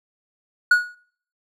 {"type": "tone with exponential decay", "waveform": "triangle", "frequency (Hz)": 1456, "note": "F#6", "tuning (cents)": -28, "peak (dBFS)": -7, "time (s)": [0.71, 0.95], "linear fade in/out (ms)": 5, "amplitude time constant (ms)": 51, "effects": ["noise-tail reverb RT60 0.6 s tail -23 dB re dry"]}